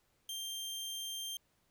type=tone; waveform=sawtooth; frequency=3171 Hz; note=G7; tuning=19 cents sharp; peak=-36 dBFS; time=0.29-1.37 s; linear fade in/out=2 ms; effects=pink hiss -75 dBFS RMS until 1.7 s